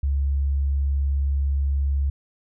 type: tone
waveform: sine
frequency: 69.5 Hz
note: C#2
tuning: 5 cents sharp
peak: -19 dBFS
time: 0.03-2.1 s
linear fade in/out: 5 ms
effects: none